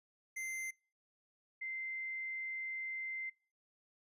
square / sine tone pair in turn, 2080 / 2080 Hz, C7 / C7, -11 / -11 cents, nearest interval unison, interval 0 cents, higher neither, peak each -40 / -39 dBFS, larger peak second, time 0.36-0.71 / 1.61-3.3 s, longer second, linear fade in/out 10 ms, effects noise-tail reverb RT60 0.4 s tail -26 dB re dry + resampled to 32000 Hz

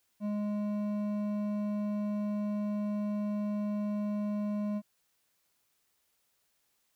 triangle tone with hard clipping, 207.7 Hz, G#3, in tune, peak -32 dBFS, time 0.2-4.82 s, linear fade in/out 50 ms, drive 12 dB, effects white hiss -75 dBFS RMS until 6.95 s

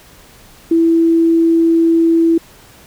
sine tone, 330.8 Hz, E4, 6 cents sharp, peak -8 dBFS, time 0.71-2.38 s, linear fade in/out 5 ms, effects pink hiss -43 dBFS RMS until 2.86 s

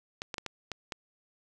clicks, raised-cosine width 0.2 ms, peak -18 dBFS, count 6, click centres 0.219 / 0.342 / 0.382 / 0.463 / 0.717 / 0.922 s, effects none

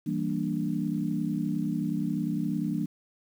sine chord, E half-diminished seventh, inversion none, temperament equal, 164.81 / 196 / 233.1 / 293.7 Hz, E3 / G3 / Bb3 / D4, 0 / 0 / 0 / 0 cents, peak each -32 dBFS, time 0.06-2.86 s, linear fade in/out 10 ms, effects 9-bit

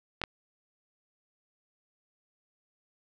clicks, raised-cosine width 0.3 ms, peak -16 / -15 dBFS, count 2, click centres 0.216 / 0.238 s, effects none

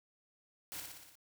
white noise with echo, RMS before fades -44 dBFS, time 0.72-0.8 s, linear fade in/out 0 ms, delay 59 ms, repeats 6, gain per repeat -3 dB, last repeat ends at 1.154 s, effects none

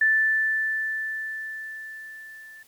sine tone with level ramp, 1760 Hz, A6, in tune, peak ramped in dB -16 to -43 dBFS, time 0.01-2.63 s, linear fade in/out 5 ms, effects white hiss -58 dBFS RMS until 2.67 s

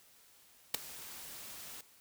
white noise with ADSR envelope, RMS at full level -27 dBFS, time 0.74-1.81 s, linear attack 6 ms, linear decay 6 ms, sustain -21 dB, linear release 3 ms, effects white hiss -63 dBFS RMS until 2 s

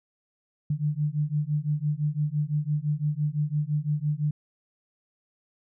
sine beating tone pair, 146.4 / 152.3 Hz, D3 / D#3, -5 / -37 cents, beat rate 5.9 Hz, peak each -27 dBFS, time 0.7-4.31 s, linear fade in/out 5 ms, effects none

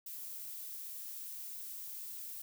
violet noise, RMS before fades -45 dBFS, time 0.06-2.42 s, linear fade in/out 5 ms, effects none

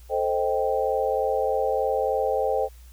sine chord, A half-diminished seventh, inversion none, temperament equal, 440 / 523.3 / 622.3 / 784 Hz, A4 / C5 / Eb5 / G5, 0 / 0 / 0 / 0 cents, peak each -27 / -25 / -29 / -27 dBFS, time 0.09-2.69 s, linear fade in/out 50 ms, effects added 60 Hz sine -44 dBFS peak until 2.92 s + white hiss -57 dBFS RMS until 2.92 s

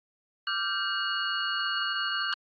sine tone cluster, 1175 / 1384 / 1563 / 2875 / 4370 Hz, D6 / F6 / G6 / F7 / C#8, +1 / -16 / -6 / +50 / -26 cents, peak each -36 / -34 / -32 / -33 / -35 dBFS, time 0.47-2.34 s, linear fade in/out 2 ms, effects AAC 32 kbps

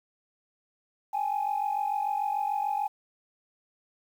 sine tone pair together, 803 / 849.8 Hz, G5 / G#5, +41 / +40 cents, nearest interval minor second, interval 99 cents, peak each -28 dBFS, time 1.13-2.88 s, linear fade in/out 10 ms, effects tanh soft clip ceiling -21 dBFS + 9-bit

